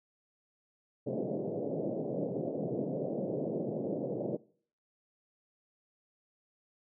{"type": "band-pass noise", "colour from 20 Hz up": "white", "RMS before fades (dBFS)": -35, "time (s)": [1.06, 4.37], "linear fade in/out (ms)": 10, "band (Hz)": [130, 600], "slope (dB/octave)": 48, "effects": ["noise-tail reverb RT60 0.5 s tail -21 dB re dry"]}